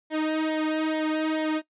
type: tone with flanger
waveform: sawtooth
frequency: 312.5 Hz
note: D#4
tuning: 8 cents sharp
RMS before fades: -26 dBFS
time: 0.1-1.62 s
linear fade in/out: 50 ms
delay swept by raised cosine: 0.73 to 2.33 ms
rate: 2.3 Hz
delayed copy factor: -0.9
effects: noise-tail reverb RT60 0.1 s tail -18 dB re dry + resampled to 8000 Hz